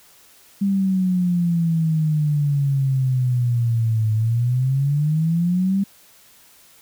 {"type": "exponential two-way sweep", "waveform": "sine", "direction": "down then up", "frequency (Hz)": [199.7, 108.1, 199.7], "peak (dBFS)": -16, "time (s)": [0.61, 5.84], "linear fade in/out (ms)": 10, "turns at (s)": 4.13, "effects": ["white hiss -51 dBFS RMS until 6.81 s"]}